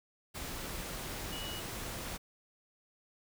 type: tone in noise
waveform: sine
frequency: 2926 Hz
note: F#7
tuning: 20 cents flat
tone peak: -43 dBFS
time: 1.31-1.61 s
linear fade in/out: 20 ms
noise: pink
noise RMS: -41 dBFS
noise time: 0.34-2.18 s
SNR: -5 dB
effects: none